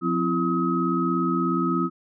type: tone cluster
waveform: sine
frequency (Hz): 177.8 / 259.2 / 336.1 / 1271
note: F3 / C4 / E4 / D#6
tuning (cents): +31 / -16 / +34 / +36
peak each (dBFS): -26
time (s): 0.01-1.9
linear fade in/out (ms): 50
effects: none